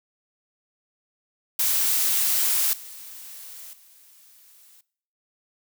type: noise with level steps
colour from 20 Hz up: blue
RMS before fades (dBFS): -22 / -41 / -53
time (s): 1.59-4.81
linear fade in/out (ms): 5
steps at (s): 2.73 / 3.73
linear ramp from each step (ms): 2
effects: noise-tail reverb RT60 0.6 s tail -21 dB re dry